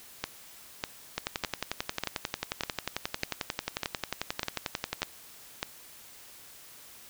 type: two click trains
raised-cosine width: 0.2 ms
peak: -12 / -12 dBFS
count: 44 / 10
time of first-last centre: 1.18-5.019 / 0.24-5.629 s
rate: 11.2 / 1.67 Hz
effects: white hiss -51 dBFS RMS until 7.09 s